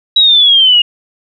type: exponential sweep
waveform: sine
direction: down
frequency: 3891 to 2841 Hz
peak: -4 dBFS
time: 0.16-0.82 s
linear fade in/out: 5 ms
effects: none